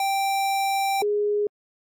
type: tone pair in turn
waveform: square / sine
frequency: 784 / 414.5 Hz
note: G5 / G#4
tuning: 0 / -3 cents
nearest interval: major seventh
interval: 1103 cents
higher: first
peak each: -22 / -20 dBFS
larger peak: second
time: 0-1.02 / 1.02-1.47 s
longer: first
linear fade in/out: 2 ms
effects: AAC 64 kbps